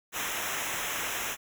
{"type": "noise with comb filter", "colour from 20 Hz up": "pink", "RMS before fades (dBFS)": -33, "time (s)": [0.12, 1.37], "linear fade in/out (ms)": 50, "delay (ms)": 0.22, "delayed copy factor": -0.9, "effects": []}